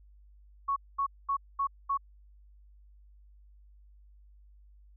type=tone bursts; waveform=sine; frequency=1108.7 Hz; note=C#6; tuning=in tune; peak=-26 dBFS; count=5; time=0.68-1.975 s; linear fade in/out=10 ms; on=83 ms; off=220 ms; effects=added 50 Hz sine -54 dBFS peak until 4.96 s